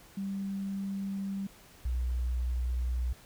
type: tone pair in turn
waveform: sine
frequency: 196 / 61.58 Hz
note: G3 / B1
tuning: 0 / -4 cents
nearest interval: octave + minor sixth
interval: 2004 cents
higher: first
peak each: -32 / -28 dBFS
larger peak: second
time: 0.17-1.47 / 1.85-3.13 s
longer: first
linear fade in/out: 5 ms
effects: pink hiss -56 dBFS RMS until 3.25 s